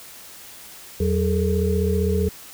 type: tone cluster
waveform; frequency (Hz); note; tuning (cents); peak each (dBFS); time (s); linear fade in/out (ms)
sine; 82.4 / 187.2 / 420 / 455.4; E2 / F#3 / G#4 / A#4; 0 / +20 / +19 / -40; -21 / -24 / -24 / -27; 1-2.29; 5
effects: white hiss -42 dBFS RMS until 2.53 s